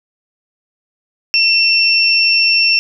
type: tone pair together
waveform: sine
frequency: 2695 / 5448 Hz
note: E7 / F8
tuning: +38 / -44 cents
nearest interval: octave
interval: 1218 cents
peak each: -12 dBFS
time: 1.34-2.79 s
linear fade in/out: 0 ms
effects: none